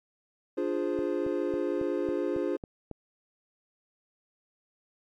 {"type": "chord", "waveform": "triangle", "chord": "D half-diminished seventh", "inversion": "none", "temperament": "equal", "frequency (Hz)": [293.7, 349.2, 415.3, 523.3], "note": ["D4", "F4", "Ab4", "C5"], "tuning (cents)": [0, 0, 0, 0], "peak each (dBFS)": [-31, -29, -31, -32], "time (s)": [0.57, 2.57], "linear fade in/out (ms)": 10}
{"type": "click train", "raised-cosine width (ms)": 2, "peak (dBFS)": -25, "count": 8, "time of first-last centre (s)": [0.99, 2.913], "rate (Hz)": 3.64}
{"effects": ["MP3 96 kbps"]}